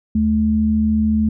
sine tone pair together, 76.9 / 217 Hz, D#2 / A3, -20 / -24 cents, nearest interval octave + tritone, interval 1796 cents, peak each -21 / -14 dBFS, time 0.15-1.29 s, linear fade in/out 5 ms, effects none

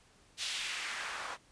white noise with band-pass filter sweep, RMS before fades -39 dBFS, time 0.37-1.38 s, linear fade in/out 50 ms, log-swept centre 3800 to 970 Hz, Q 1.5, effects pink hiss -64 dBFS RMS until 1.51 s + resampled to 22050 Hz

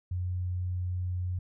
sine tone, 90.3 Hz, F#2, 42 cents flat, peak -29 dBFS, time 0.11-1.39 s, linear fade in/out 5 ms, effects none

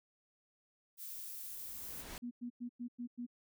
violet noise, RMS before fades -46 dBFS, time 0.97-2.05 s, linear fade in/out 50 ms
pink noise with exponential growth, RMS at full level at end -45 dBFS, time 1.16-2.18 s, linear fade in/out 1 ms, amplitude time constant 220 ms
sine tone bursts, 241.8 Hz, B3, 36 cents flat, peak -39 dBFS, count 6, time 2.22-3.266 s, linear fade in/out 20 ms, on 91 ms, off 100 ms
effects none

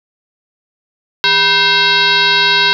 sine tone with frequency modulation, 2683 Hz, E7, 30 cents sharp, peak -8 dBFS, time 1.24-2.73 s, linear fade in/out 0 ms, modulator 570 Hz, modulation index 3.2, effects none

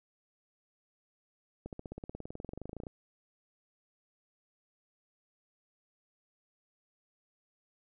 accelerating click train, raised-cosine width 2 ms, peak -28 dBFS, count 26, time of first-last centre 1.66-2.868 s, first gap 68 ms, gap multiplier 0.97, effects none

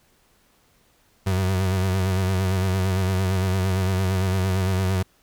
35% pulse tone with vibrato, 94.1 Hz, F#2, 30 cents sharp, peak -18 dBFS, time 1.26-5.03 s, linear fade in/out 10 ms, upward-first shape sine, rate 8.8 Hz, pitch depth 50 cents each way, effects pink hiss -61 dBFS RMS until 5.22 s

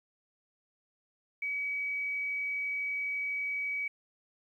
sine tone, 2273 Hz, C#7, 43 cents sharp, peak -31 dBFS, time 1.42-3.88 s, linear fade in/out 5 ms, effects 11-bit

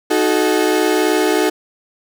35% pulse chord, D# diminished, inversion none, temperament equal with one note detuned, 311.1 / 370 / 432.9 Hz, D#4 / F#4 / A4, 0 / 0 / -28 cents, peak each -16 dBFS, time 0.1-1.5 s, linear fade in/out 10 ms, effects none

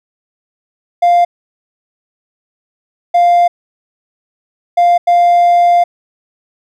triangle tone bursts at uneven times, 698.5 Hz, F5, in tune, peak -3 dBFS, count 4, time 1.02-1.25 / 3.14-3.48 / 4.77-4.98 / 5.07-5.84 s, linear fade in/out 10 ms, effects tanh soft clip ceiling 0 dBFS

